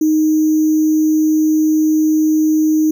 sine tone with sample-and-hold, 311.1 Hz, D#4, in tune, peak -10 dBFS, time 0.01-2.91 s, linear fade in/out 5 ms, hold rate 6300 Hz, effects none

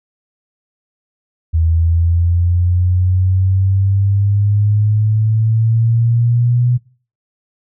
sine exponential sweep, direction up, 80.9 to 123.47 Hz, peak -10 dBFS, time 1.53-6.78 s, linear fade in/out 20 ms, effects noise-tail reverb RT60 0.4 s tail -21 dB re dry

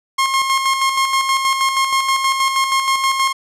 sawtooth tone with tremolo, 1073 Hz, C6, 43 cents sharp, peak -9 dBFS, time 0.18-3.33 s, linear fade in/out 10 ms, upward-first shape square, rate 6.3 Hz, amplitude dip 45%, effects low-pass 10000 Hz 12 dB/octave

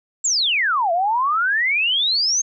sine exponential two-way sweep, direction down then up, 7700 to 659.3 to 6520 Hz, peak -16 dBFS, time 0.24-2.42 s, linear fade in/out 10 ms, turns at 0.92 s, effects none

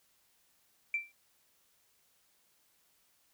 sine tone with exponential decay, 2346 Hz, D7, 2 cents flat, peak -26 dBFS, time 0.94-1.12 s, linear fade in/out 2 ms, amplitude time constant 39 ms, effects tanh soft clip ceiling -22 dBFS + white hiss -71 dBFS RMS until 3.33 s

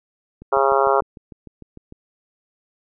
click train, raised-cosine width 3 ms, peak -26 dBFS, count 11, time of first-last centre 0.42-1.924 s, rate 6.65 Hz
harmonic tone, 136.6 Hz, C#3, 25 cents flat, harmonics 3 / 4 / 5 / 6 / 7 / 8 / 9 / 10, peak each -20 / -21 / -22 / -23 / -23 / -24 / -25 / -25 dBFS, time 0.52-1.01 s, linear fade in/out 10 ms
effects none

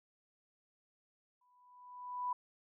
sine tone with exponential growth, 990 Hz, B5, 4 cents sharp, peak -32 dBFS, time 1.41-2.33 s, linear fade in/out 5 ms, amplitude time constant 200 ms, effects none

